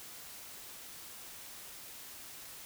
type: silence
effects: white hiss -49 dBFS RMS until 2.65 s